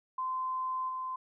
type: tone with level steps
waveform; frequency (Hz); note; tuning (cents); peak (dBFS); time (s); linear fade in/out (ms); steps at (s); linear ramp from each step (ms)
sine; 1033; C6; -22; -31 / -34; 0.18-1.16; 5; 0.88; 20
effects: none